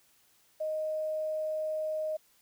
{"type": "tone with quantisation", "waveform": "sine", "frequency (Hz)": 622.3, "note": "D#5", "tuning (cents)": 0, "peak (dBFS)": -30, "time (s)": [0.6, 2.17], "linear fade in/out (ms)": 10, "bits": 10, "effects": ["white hiss -66 dBFS RMS until 2.41 s"]}